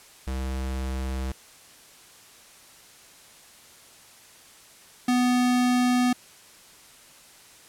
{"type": "tone pair in turn", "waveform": "square", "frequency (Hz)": [65.5, 247.9], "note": ["C2", "B3"], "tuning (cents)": [2, 7], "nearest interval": "octave + major seventh", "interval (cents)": 2305, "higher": "second", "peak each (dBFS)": [-28, -20], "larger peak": "second", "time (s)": [[0.27, 1.32], [5.08, 6.13]], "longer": "neither", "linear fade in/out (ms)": 5, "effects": ["white hiss -51 dBFS RMS until 7.68 s", "low-pass 11000 Hz 12 dB/octave"]}